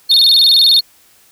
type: tone with vibrato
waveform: triangle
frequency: 3968 Hz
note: B7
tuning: 7 cents sharp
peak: -5 dBFS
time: 0.09-0.81 s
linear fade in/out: 20 ms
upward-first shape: square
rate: 20 Hz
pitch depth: 150 cents each way
effects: white hiss -49 dBFS RMS until 1.31 s